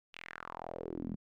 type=tone with band-pass filter sweep; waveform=sawtooth; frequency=42 Hz; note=E1; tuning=33 cents sharp; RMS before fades=-43 dBFS; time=0.13-1.16 s; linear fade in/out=20 ms; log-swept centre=2900 to 190 Hz; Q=3.9; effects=none